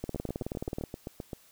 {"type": "two click trains", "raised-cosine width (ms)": 2, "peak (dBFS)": [-20, -23], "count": [16, 10], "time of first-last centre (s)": [[0.04, 0.838], [0.16, 1.332]], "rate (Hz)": [18.8, 7.68], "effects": ["white hiss -60 dBFS RMS until 1.51 s"]}